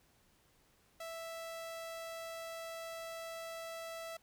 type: tone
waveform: sawtooth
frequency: 659.3 Hz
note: E5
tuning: in tune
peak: -39 dBFS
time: 1-4.17 s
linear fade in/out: 5 ms
effects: pink hiss -70 dBFS RMS until 4.22 s